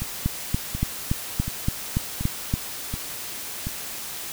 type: two click trains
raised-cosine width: 5 ms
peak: -16 / -9 dBFS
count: 6 / 9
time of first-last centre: 0.02-3.67 / 0.26-2.539 s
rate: 1.37 / 3.51 Hz
effects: white hiss -34 dBFS RMS until 4.32 s